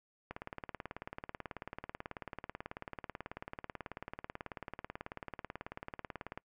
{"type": "click train", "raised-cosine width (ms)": 0.5, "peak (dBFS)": -26, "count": 112, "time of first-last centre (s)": [0.31, 6.376], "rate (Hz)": 18.3, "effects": ["noise-tail reverb RT60 0.1 s tail -25 dB re dry"]}